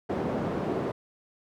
white band-pass noise, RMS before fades -30 dBFS, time 0.09-0.92 s, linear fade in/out 10 ms, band 120 to 480 Hz, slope 12 dB/octave, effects none

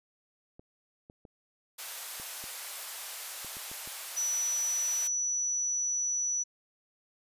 clicks, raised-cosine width 2 ms, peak -36 dBFS, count 9, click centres 0.595 / 1.099 / 1.252 / 2.199 / 2.44 / 3.447 / 3.569 / 3.715 / 3.875 s
white high-pass noise, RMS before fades -40 dBFS, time 1.78-5.08 s, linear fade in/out 10 ms, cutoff 550 Hz, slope 24 dB/octave
sine tone, 5920 Hz, F#8, in tune, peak -28 dBFS, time 4.16-6.44 s, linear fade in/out 20 ms
effects resampled to 32000 Hz

